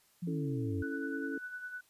sine linear sweep, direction down, 177.8 to 87.31 Hz, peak -34 dBFS, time 0.22-0.83 s, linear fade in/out 10 ms
sine chord, A major, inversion first, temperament equal, 277.2 / 329.6 / 440 Hz, C#4 / E4 / A4, 0 / 0 / 0 cents, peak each -37 / -42 / -42 dBFS, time 0.27-1.38 s, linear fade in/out 5 ms
sine tone with tremolo, 1487 Hz, F#6, 8 cents sharp, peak -38 dBFS, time 0.82-1.81 s, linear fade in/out 5 ms, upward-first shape sine, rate 9.9 Hz, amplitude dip 55%
effects white hiss -68 dBFS RMS until 1.89 s + resampled to 32000 Hz

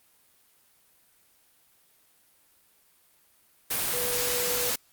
sine tone in noise, 489.3 Hz, B4, 16 cents flat, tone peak -32 dBFS, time 3.93-4.71 s, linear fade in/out 10 ms, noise white, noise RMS -28 dBFS, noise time 3.7-4.76 s, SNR -7 dB, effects white hiss -63 dBFS RMS until 4.92 s + Opus 32 kbps

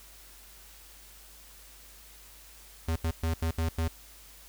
square tone bursts at uneven times, 81.8 Hz, E2, 13 cents flat, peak -27 dBFS, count 6, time 2.88-2.96 / 3.04-3.11 / 3.23-3.34 / 3.42-3.51 / 3.58-3.69 / 3.78-3.88 s, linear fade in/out 5 ms, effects added 50 Hz sine -55 dBFS peak until 4.48 s + white hiss -53 dBFS RMS until 4.48 s

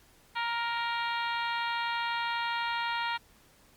harmonic tone, 468 Hz, A#4, 7 cents sharp, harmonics 2 / 3 / 4 / 5 / 6 / 7 / 8 / 9, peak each -32 / -36 / -38 / -40 / -42 / -43 / -44 / -45 dBFS, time 0.35-3.18 s, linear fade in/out 20 ms, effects pink hiss -61 dBFS RMS until 3.76 s + Opus 48 kbps

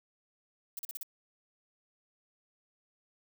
violet noise bursts, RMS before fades -39 dBFS, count 5, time 0.77-1.031 s, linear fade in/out 2 ms, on 21 ms, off 39 ms, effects none

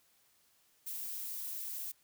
violet noise, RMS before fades -41 dBFS, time 0.86-1.92 s, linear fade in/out 10 ms, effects white hiss -70 dBFS RMS until 2.03 s

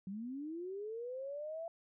sine linear sweep, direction up, 184.5 to 676 Hz, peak -40 dBFS, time 0.07-1.68 s, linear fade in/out 2 ms, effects none

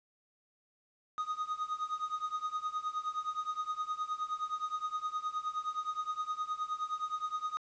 triangle tone with tremolo, 1244.5 Hz, D#6, in tune, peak -28 dBFS, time 1.18-7.57 s, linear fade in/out 0 ms, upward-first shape triangle, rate 9.6 Hz, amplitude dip 95%, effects resampled to 16000 Hz + 10-bit

